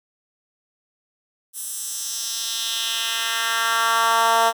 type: tone with high-pass filter sweep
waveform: 10% pulse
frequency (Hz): 228.3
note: A#3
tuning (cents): -36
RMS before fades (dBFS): -22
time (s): 1.53-4.53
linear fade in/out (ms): 50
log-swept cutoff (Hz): 10000 to 710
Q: 1.7
effects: none